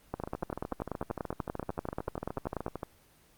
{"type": "two click trains", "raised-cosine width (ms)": 1, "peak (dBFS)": [-21, -18], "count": [36, 27], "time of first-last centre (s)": [[0.2, 2.832], [0.14, 2.664]], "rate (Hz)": [13.3, 10.3], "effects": ["pink hiss -62 dBFS RMS until 3.37 s", "Opus 24 kbps"]}